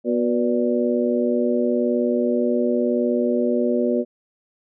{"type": "harmonic tone with a mistuned harmonic", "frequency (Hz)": 121.8, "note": "B2", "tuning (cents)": -24, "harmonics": [2, 3, 4, 5], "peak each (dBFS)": [-21, -23, -24, -25], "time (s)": [0.04, 4.05], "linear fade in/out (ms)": 50, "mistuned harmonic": 5, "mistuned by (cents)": -66, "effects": []}